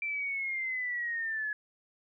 sine linear sweep, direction down, 2349 to 1691 Hz, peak -31 dBFS, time 0.02-1.53 s, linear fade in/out 2 ms, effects none

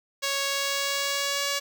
5% pulse tone with pitch glide, 554.4 to 564.1 Hz, C#5 to C#5, 0 to +30 cents, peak -14 dBFS, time 0.22-1.6 s, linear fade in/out 20 ms, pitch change +30 cents, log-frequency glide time 0.45-1.46 s, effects none

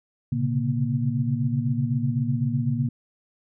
sine tone cluster, 117.2 / 132.9 / 140.9 / 236.1 Hz, A#2 / C3 / C#3 / A#3, +10 / +27 / +29 / +22 cents, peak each -27 dBFS, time 0.32-2.89 s, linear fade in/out 5 ms, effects none

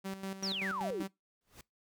sawtooth tone with tremolo, 193 Hz, G3, 27 cents flat, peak -33 dBFS, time 0.04-1.08 s, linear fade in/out 20 ms, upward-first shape square, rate 5.2 Hz, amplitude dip 65%
sine exponential sweep, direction down, 5920 to 286.3 Hz, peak -34 dBFS, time 0.43-1.03 s, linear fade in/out 2 ms
pink noise with exponential growth, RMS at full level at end -48 dBFS, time 1.41-1.61 s, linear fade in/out 2 ms, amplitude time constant 42 ms
effects noise-tail reverb RT60 0.2 s tail -23 dB re dry

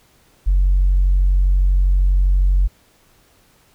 sine tone, 46.25 Hz, F#1, in tune, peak -10 dBFS, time 0.46-2.68 s, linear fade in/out 20 ms, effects tanh soft clip ceiling -8 dBFS + pink hiss -55 dBFS RMS until 3.74 s

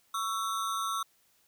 square ring-modulated tone, 1225 Hz, D#6, 27 cents flat, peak -28 dBFS, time 0.14-1.03 s, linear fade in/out 5 ms, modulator 104 Hz, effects white hiss -68 dBFS RMS until 1.47 s

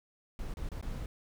brown noise with dropouts, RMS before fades -38 dBFS, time 0.39-1.06 s, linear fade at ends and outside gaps 1 ms, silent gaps 0.539-0.57 / 0.689-0.717 / 0.812-0.826 s, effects none

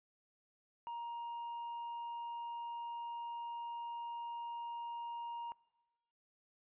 triangle tone, 940 Hz, A#5, 14 cents sharp, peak -39 dBFS, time 0.87-5.52 s, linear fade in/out 0 ms, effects noise-tail reverb RT60 1.0 s tail -22 dB re dry + resampled to 8000 Hz

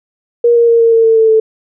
sine tone with pitch steps, 473.6 / 468.7 / 463.9 / 459.1 / 454.3 / 449.6 / 445 / 440.4 Hz, A#4 / A#4 / A#4 / A#4 / A#4 / A4 / A4 / A4, +27 / +9 / -8 / -26 / -45 / +37 / +20 / +2 cents, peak -5 dBFS, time 0.44-1.4 s, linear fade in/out 5 ms, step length 120 ms, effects none

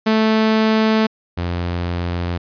sawtooth tone pair in turn, 219.2 / 87.22 Hz, A3 / F2, -6 / -2 cents, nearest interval octave + major third, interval 1596 cents, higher first, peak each -9 / -16 dBFS, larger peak first, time 0.06-1.07 / 1.37-2.38 s, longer neither, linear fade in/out 10 ms, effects resampled to 11025 Hz

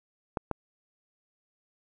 clicks, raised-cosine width 1 ms, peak -15 dBFS, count 2, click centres 0.372 / 0.513 s, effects none

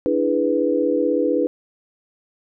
sine chord, E dominant seventh, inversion third, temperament equal, 293.7 / 329.6 / 415.3 / 493.9 Hz, D4 / E4 / G#4 / B4, 0 / 0 / 0 / 0 cents, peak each -22 / -23 / -24 / -20 dBFS, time 0.06-1.47 s, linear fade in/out 0 ms, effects none

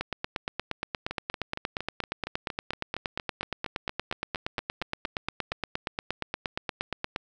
two click trains, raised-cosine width 0.3 ms, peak -17 / -13 dBFS, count 20 / 62, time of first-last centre 1.11-5.518 / 0.01-7.161 s, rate 4.31 / 8.53 Hz, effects none

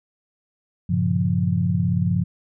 sine chord, G half-diminished seventh, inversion none, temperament equal, 98 / 116.54 / 138.59 / 174.61 Hz, G2 / Bb2 / Db3 / F3, 0 / 0 / 0 / 0 cents, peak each -23 / -27 / -25 / -21 dBFS, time 0.89-2.24 s, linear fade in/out 10 ms, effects none

